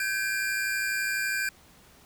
square tone cluster, 1549 / 1661 / 2387 Hz, G6 / G#6 / D7, -21 / 0 / +28 cents, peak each -30 / -34 / -33 dBFS, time 0-1.49 s, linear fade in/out 2 ms, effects pink hiss -56 dBFS RMS until 2.05 s

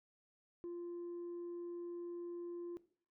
sine tone, 346.9 Hz, F4, 12 cents flat, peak -40 dBFS, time 0.64-2.77 s, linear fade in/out 0 ms, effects noise-tail reverb RT60 0.5 s tail -18 dB re dry + tanh soft clip ceiling -41 dBFS

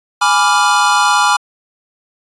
square chord, G# diminished seventh, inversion none, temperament equal, 830.6 / 987.8 / 1174.7 / 1396.9 Hz, G#5 / B5 / D6 / F6, 0 / 0 / 0 / 0 cents, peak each -16 dBFS, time 0.21-1.37 s, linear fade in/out 10 ms, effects resampled to 22050 Hz

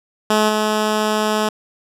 10% pulse tone with level steps, 214.1 Hz, A3, 47 cents flat, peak -5 / -8 dBFS, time 0.3-1.49 s, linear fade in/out 5 ms, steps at 0.48 s, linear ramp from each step 20 ms, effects low-pass 11000 Hz 12 dB/octave

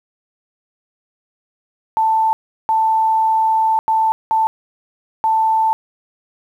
sine tone bursts at uneven times, 885 Hz, A5, 10 cents sharp, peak -12 dBFS, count 5, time 1.97-2.33 / 2.69-3.79 / 3.88-4.12 / 4.31-4.47 / 5.24-5.73 s, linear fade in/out 0 ms, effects 8-bit

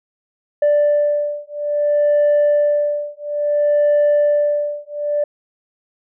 sine beating tone pair, 587.3 / 587.89 Hz, D5 / D5, 0 / +2 cents, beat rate 0.59 Hz, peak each -15 dBFS, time 0.62-5.24 s, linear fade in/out 5 ms, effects tanh soft clip ceiling -9 dBFS

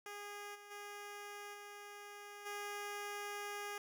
10% pulse tone with level steps, 410 Hz, G#4, 22 cents flat, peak -38 / -46 / -39 / -42 / -34 dBFS, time 0.06-3.78 s, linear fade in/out 2 ms, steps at 0.54 / 0.7 / 1.53 / 2.45 s, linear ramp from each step 20 ms, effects none

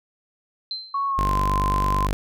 sine tone with exponential decay, 4102 Hz, C8, 35 cents flat, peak -24 dBFS, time 0.71-1.12 s, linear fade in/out 1 ms, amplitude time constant 87 ms
sine tone with pitch glide, 1108.7 to 1034.5 Hz, C#6 to C6, 0 to -20 cents, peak -21 dBFS, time 0.94-2.07 s, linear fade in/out 5 ms, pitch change -120 cents, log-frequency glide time 1.07-1.37 s
sawtooth tone, 49 Hz, G1, in tune, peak -18 dBFS, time 1.18-2.13 s, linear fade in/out 0 ms
effects none

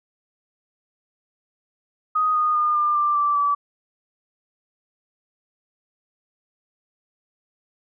sine tone with pitch steps, 1248 / 1231.5 / 1215.3 / 1199.2 / 1183.4 / 1167.8 / 1152.4 Hz, D#6 / D#6 / D#6 / D6 / D6 / D6 / D6, +5 / -18 / -41 / +36 / +13 / -10 / -33 cents, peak -17 dBFS, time 2.15-3.55 s, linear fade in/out 10 ms, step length 200 ms, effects none

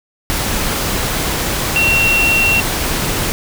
sine tone in noise, 2731 Hz, F7, 39 cents flat, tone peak -11 dBFS, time 1.76-2.6 s, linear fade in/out 0 ms, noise pink, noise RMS -18 dBFS, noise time 0.3-3.32 s, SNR +4 dB, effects none

